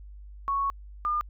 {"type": "tone pair in turn", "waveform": "sine", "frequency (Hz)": [1108.7, 1207.3], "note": ["C#6", "D6"], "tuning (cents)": [0, 47], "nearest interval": "minor second", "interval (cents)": 147, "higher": "second", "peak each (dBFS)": -24, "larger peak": "neither", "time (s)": [[0.48, 0.7], [1.05, 1.21]], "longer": "first", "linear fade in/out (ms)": 0, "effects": ["added 50 Hz sine -42 dBFS peak until 1.29 s"]}